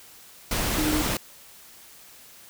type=tone in noise; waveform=sine; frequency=305.1 Hz; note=D#4; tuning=34 cents flat; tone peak=-24 dBFS; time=0.78-1.02 s; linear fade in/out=2 ms; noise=pink; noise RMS=-26 dBFS; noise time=0.51-1.17 s; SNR=-1 dB; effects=white hiss -49 dBFS RMS until 2.49 s